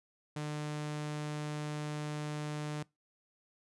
sawtooth tone, 150 Hz, D3, 37 cents sharp, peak -32 dBFS, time 0.36-2.83 s, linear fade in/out 5 ms, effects noise-tail reverb RT60 0.2 s tail -22 dB re dry + resampled to 24000 Hz

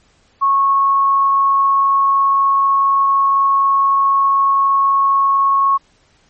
sine tone, 1099 Hz, C#6, 15 cents flat, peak -10 dBFS, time 0.41-5.78 s, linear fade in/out 20 ms, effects pink hiss -55 dBFS RMS until 6.29 s + MP3 32 kbps

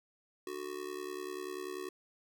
square tone with amplitude modulation, 370.2 Hz, F#4, 1 cent sharp, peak -36 dBFS, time 0.47-1.89 s, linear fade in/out 2 ms, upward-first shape sine, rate 70.2 Hz, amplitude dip 85%, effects none

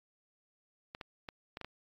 clicks, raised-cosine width 0.3 ms, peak -26 dBFS, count 6, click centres 0.949 / 1.012 / 1.288 / 1.571 / 1.613 / 1.646 s, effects AAC 64 kbps

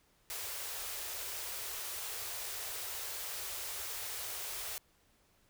white band-stop noise, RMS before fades -41 dBFS, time 0.3-4.78 s, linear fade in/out 0 ms, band 110 to 360 Hz, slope 96 dB/octave, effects pink hiss -70 dBFS RMS until 5.49 s

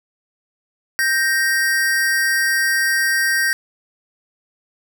square tone pair together, 1568 / 1864.7 Hz, G6 / A#6, 0 / 0 cents, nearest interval minor third, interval 300 cents, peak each -19 dBFS, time 0.99-3.53 s, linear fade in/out 0 ms, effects none

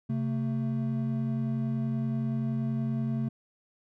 triangle tone pair together, 132.83 / 223.4 Hz, C3 / A3, +26 / +27 cents, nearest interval major sixth, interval 901 cents, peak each -28 dBFS, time 0.09-3.29 s, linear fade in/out 10 ms, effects none

